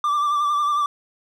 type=tone with vibrato; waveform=triangle; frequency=1174.7 Hz; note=D6; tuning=in tune; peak=-16 dBFS; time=0.04-0.86 s; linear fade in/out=2 ms; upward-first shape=sine; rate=11 Hz; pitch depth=37 cents each way; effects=none